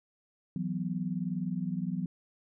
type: chord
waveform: sine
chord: E suspended second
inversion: none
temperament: equal with one note detuned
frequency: 165.39 / 185 / 246.9 Hz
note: E3 / F#3 / B3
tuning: +6 / 0 / 0 cents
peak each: -35 / -33 / -38 dBFS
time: 0.56-2.06 s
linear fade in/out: 2 ms
effects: none